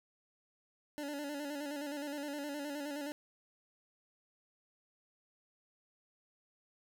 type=tone with vibrato; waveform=25% pulse; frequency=289.2 Hz; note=D4; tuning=27 cents flat; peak=-35 dBFS; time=0.98-3.12 s; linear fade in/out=0 ms; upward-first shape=square; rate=9.6 Hz; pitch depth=49 cents each way; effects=none